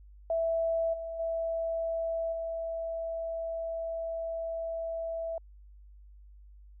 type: tone with level steps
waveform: sine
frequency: 659.3 Hz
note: E5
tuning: in tune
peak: -26 / -35 / -29 / -32 dBFS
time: 0.3-5.38 s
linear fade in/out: 2 ms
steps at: 0.93 / 1.19 / 2.32 s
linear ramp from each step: 10 ms
effects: added 50 Hz sine -50 dBFS peak until 6.8 s